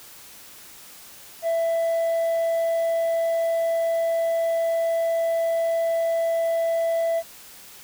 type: tone with hard clipping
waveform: triangle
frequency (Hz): 664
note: E5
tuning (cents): +12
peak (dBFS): -19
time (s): 1.42-7.23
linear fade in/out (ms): 50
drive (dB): 1
effects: white hiss -45 dBFS RMS until 7.83 s